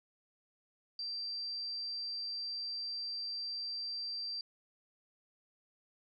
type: tone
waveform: sine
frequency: 4699 Hz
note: D8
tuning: in tune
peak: -37 dBFS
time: 0.99-4.41 s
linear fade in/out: 2 ms
effects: none